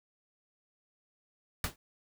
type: noise with exponential decay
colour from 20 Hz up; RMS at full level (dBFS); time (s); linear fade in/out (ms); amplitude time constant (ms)
pink; -28; 1.64-1.76; 2; 25
effects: none